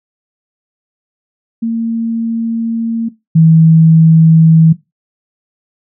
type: tone pair in turn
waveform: sine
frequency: 228.5 / 161.57 Hz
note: A#3 / E3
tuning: -34 / -34 cents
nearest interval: tritone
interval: 600 cents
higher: first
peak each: -12 / -3 dBFS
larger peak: second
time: 1.62-3.09 / 3.35-4.73 s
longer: first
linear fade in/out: 10 ms
effects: noise-tail reverb RT60 0.2 s tail -17 dB re dry